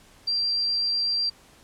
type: tone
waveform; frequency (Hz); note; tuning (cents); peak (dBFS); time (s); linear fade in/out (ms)
sine; 4723; D8; +9; -22; 0.27-1.3; 10
effects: pink hiss -54 dBFS RMS until 1.63 s + low-pass 11000 Hz 12 dB/octave